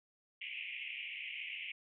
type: band-pass noise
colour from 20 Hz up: pink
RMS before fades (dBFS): -44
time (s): 0.41-1.72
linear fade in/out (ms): 5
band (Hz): 2100 to 3000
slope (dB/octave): 96
effects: none